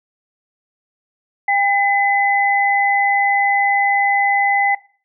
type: tone pair together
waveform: sine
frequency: 801.6 / 2020 Hz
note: G5 / B6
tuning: +38 / +39 cents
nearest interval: octave + major third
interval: 1601 cents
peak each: -16 dBFS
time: 1.48-4.75 s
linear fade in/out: 5 ms
effects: noise-tail reverb RT60 0.4 s tail -19 dB re dry